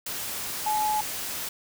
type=tone in noise; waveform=sine; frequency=852 Hz; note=G#5; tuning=44 cents sharp; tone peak=-23 dBFS; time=0.66-1.01 s; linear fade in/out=5 ms; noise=white; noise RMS=-33 dBFS; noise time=0.06-1.49 s; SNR=+7 dB; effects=none